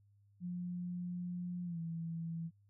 sine tone with pitch glide, 177.3 to 165.43 Hz, F3 to E3, +26 to +6 cents, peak -38 dBFS, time 0.4-2.51 s, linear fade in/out 50 ms, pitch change -120 cents, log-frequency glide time 1.64-1.79 s, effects added 101 Hz sine -65 dBFS peak until 2.69 s

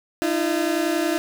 30% pulse tone pair together, 308.3 / 339.2 Hz, D#4 / E4, -16 / +50 cents, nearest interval major second, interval 166 cents, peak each -21 / -20 dBFS, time 0.22-1.18 s, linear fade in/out 0 ms, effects none

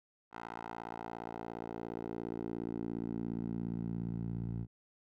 10% pulse tone with band-pass filter sweep, 57.2 Hz, A#1, 32 cents flat, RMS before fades -40 dBFS, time 0.31-4.67 s, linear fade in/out 50 ms, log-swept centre 1100 to 120 Hz, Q 1.6, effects none

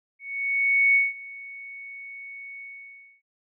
sine tone with ADSR envelope, 2221 Hz, C#7, 3 cents sharp, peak -15 dBFS, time 0.19-3.22 s, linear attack 760 ms, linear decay 180 ms, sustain -22 dB, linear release 610 ms, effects none

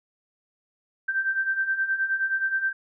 sine beating tone pair, 1557 / 1566.5 Hz, G6 / G6, -12 / -2 cents, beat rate 9.5 Hz, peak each -29 / -24 dBFS, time 1.08-2.73 s, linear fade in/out 10 ms, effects none

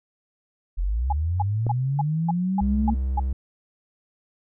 sine linear sweep, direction up, 39.92 to 225.9 Hz, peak -21 dBFS, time 0.77-2.95 s, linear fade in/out 20 ms
sine tone bursts, 830 Hz, G#5, 1 cent flat, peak -21 dBFS, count 8, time 1.1-3.198 s, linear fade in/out 5 ms, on 26 ms, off 270 ms
click, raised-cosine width 2 ms, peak -17 dBFS, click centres 1.667 s
triangle tone, 65.41 Hz, C2, in tune, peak -20 dBFS, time 2.61-3.33 s, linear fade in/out 5 ms
effects none

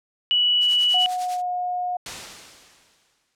sine tone, 2944 Hz, F#7, 9 cents flat, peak -16 dBFS, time 0.31-1.06 s, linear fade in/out 0 ms
blue noise with tremolo, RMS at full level -29 dBFS, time 0.6-1.42 s, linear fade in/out 50 ms, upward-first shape triangle, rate 10 Hz, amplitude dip 85%
sine tone with pitch glide, 731 to 720.1 Hz, F#5 to F#5, -21 to -47 cents, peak -23 dBFS, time 0.94-1.97 s, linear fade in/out 5 ms, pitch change -26 cents, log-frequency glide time 1.12-1.49 s
white noise with exponential decay, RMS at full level -30 dBFS, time 2.06-3.35 s, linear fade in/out 2 ms, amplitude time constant 280 ms
effects low-pass 7000 Hz 12 dB/octave

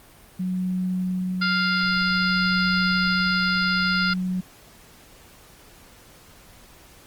sine tone with tremolo, 183.9 Hz, F#3, 10 cents flat, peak -22 dBFS, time 0.39-4.41 s, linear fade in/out 10 ms, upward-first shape sine, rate 0.54 Hz, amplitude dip 30%
harmonic tone, 698.5 Hz, F5, in tune, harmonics 2 / 3 / 4 / 5 / 6 / 7, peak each -22 / -31 / -33 / -35 / -32 / -29 dBFS, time 1.41-4.14 s, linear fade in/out 10 ms
effects pink hiss -50 dBFS RMS until 7.06 s + Opus 32 kbps

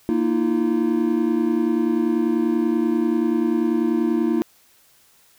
triangle chord, Bb suspended fourth, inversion none, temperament equal with one note detuned, 233.1 / 311.1 / 341.4 Hz, Bb3 / Eb4 / F4, 0 / 0 / -39 cents, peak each -20 dBFS, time 0.09-4.42 s, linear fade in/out 0 ms, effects white hiss -56 dBFS RMS until 5.38 s

